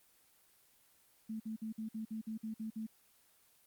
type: tone bursts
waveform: sine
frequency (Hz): 220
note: A3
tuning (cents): 0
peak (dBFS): -38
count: 10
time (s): 1.29-2.867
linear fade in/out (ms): 10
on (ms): 110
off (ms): 53
effects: white hiss -68 dBFS RMS until 3.66 s + Opus 24 kbps